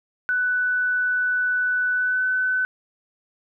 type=tone with pitch glide; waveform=sine; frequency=1491 to 1509.2 Hz; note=F#6 to F#6; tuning=+13 to +34 cents; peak=-19 dBFS; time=0.29-2.65 s; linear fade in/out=0 ms; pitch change=+21 cents; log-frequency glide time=1.93-2.24 s; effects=none